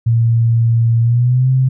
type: tone with pitch glide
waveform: sine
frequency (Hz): 115.6 to 130.51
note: A#2 to C3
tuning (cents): -14 to -4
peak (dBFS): -9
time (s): 0.06-1.69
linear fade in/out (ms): 10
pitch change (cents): +210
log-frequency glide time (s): 1.01-1.49
effects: none